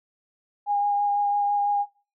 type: tone with vibrato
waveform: sine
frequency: 816 Hz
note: G#5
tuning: 31 cents flat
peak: -20 dBFS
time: 0.66-1.86 s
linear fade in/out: 50 ms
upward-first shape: sine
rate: 6 Hz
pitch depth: 12 cents each way
effects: noise-tail reverb RT60 0.4 s tail -24 dB re dry